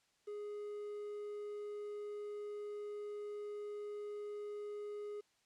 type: tone with quantisation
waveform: triangle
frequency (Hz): 415.3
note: G#4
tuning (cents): 0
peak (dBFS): -40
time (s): 0.27-5.21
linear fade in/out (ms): 10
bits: 11
effects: white hiss -75 dBFS RMS until 5.45 s + low-pass 7000 Hz 12 dB/octave